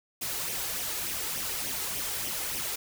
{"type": "noise with flanger", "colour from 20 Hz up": "white", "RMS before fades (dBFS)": -33, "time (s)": [0.21, 2.76], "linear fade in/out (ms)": 10, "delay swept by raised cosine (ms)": [0.33, 2.43], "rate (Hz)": 3.4, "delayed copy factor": 0.55, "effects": []}